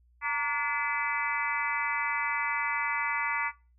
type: harmonic tone with a mistuned harmonic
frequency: 288 Hz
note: D4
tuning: 34 cents flat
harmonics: 3 / 4 / 5 / 6 / 7 / 8 / 9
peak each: -35 / -34 / -37 / -37 / -32 / -36 / -45 dBFS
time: 0.21-3.52 s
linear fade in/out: 50 ms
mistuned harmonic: 3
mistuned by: +110 cents
effects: noise-tail reverb RT60 0.3 s tail -19 dB re dry + added 60 Hz sine -60 dBFS peak until 3.78 s